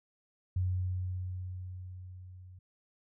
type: tone with level ramp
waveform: sine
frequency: 91.6 Hz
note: F#2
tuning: 17 cents flat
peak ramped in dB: -27 to -49 dBFS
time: 0.56-2.59 s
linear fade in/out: 5 ms
effects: none